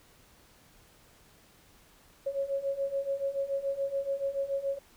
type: beating tone pair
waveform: sine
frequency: 547 / 554 Hz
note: C#5 / C#5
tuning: -23 / -1 cents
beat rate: 7 Hz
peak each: -34 / -31 dBFS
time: 2.26-4.79 s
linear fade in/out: 10 ms
effects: pink hiss -60 dBFS RMS until 4.96 s